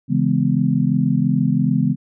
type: chord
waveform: sine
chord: C# minor seventh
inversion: none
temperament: equal with one note detuned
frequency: 138.59 / 164.81 / 207.7 / 250.5 Hz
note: C#3 / E3 / G#3 / B3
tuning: 0 / 0 / 0 / +25 cents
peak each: -20 dBFS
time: 0.08-1.96 s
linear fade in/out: 50 ms
effects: none